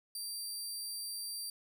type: tone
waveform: 20% pulse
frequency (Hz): 4699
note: D8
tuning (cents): 0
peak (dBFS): -33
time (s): 0.15-1.5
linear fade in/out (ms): 2
effects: none